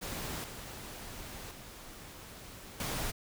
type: noise with level steps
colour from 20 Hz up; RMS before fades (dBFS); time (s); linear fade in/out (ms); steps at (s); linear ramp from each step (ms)
pink; -39 / -45 / -49 / -36; 0.01-3.12; 20; 0.44 / 1.51 / 2.8; 2
effects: none